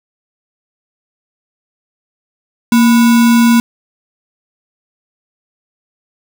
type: tone with sample-and-hold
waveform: sine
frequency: 233.1 Hz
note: A#3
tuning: in tune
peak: -5 dBFS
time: 2.72-3.6 s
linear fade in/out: 2 ms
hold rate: 1225 Hz
effects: none